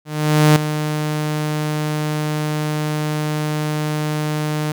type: tone with ADSR envelope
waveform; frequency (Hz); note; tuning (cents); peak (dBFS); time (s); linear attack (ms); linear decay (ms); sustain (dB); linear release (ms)
sawtooth; 152; D#3; -40; -4; 0.05-4.72; 510; 5; -11; 3
effects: none